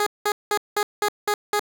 15% pulse tone bursts, 415.3 Hz, G#4, in tune, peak -13 dBFS, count 7, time 0-1.595 s, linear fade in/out 2 ms, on 65 ms, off 190 ms, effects none

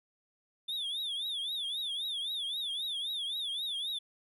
triangle tone with vibrato, 3520 Hz, A7, in tune, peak -32 dBFS, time 0.68-3.99 s, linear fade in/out 10 ms, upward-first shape triangle, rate 3.8 Hz, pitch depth 180 cents each way, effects none

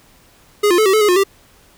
square tone with pitch steps, 414.7 / 351.6 / 433.7 / 383 / 433.4 / 417.8 / 358.5 / 393 Hz, G#4 / F4 / A4 / G4 / A4 / G#4 / F4 / G4, -3 / +12 / -25 / -40 / -26 / +10 / +45 / +4 cents, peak -11 dBFS, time 0.63-1.238 s, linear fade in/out 10 ms, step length 76 ms, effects pink hiss -50 dBFS RMS until 1.77 s

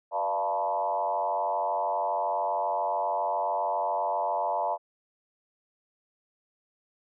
sine tone with frequency modulation, 784 Hz, G5, in tune, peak -25 dBFS, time 0.11-4.78 s, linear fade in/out 50 ms, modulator 92.7 Hz, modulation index 2.3, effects none

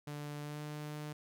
sawtooth tone with pitch glide, 147.1 to 149.93 Hz, D3 to D3, +3 to +36 cents, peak -37 dBFS, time 0.07-1.13 s, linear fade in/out 5 ms, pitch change +33 cents, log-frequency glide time 0.42-0.62 s, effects none

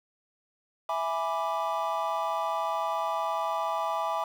triangle chord, E dominant seventh, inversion none, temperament equal, 659.3 / 830.6 / 987.8 / 1174.7 Hz, E5 / G#5 / B5 / D6, 0 / 0 / 0 / 0 cents, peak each -31 dBFS, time 0.89-4.24 s, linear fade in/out 2 ms, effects 9-bit

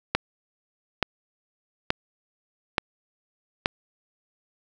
click train, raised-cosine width 0.3 ms, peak -4 dBFS, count 5, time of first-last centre 0.15-3.659 s, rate 1.14 Hz, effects none

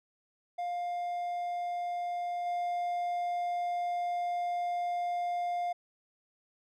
triangle tone with level steps, 704 Hz, F5, 14 cents sharp, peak -30 / -28 dBFS, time 0.58-5.73 s, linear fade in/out 10 ms, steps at 2.45 s, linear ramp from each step 20 ms, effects none

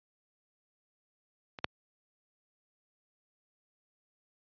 clicks, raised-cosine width 0.3 ms, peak -26 / -12 dBFS, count 2, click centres 1.588 / 1.644 s, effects high-pass 80 Hz 12 dB/octave + resampled to 11025 Hz

